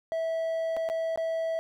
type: tone with dropouts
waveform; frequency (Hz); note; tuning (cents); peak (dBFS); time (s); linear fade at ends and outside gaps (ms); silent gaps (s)
triangle; 653; E5; -17; -25; 0.12-1.59; 0; 0.766-0.77 / 0.889-0.899 / 1.159-1.175
effects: none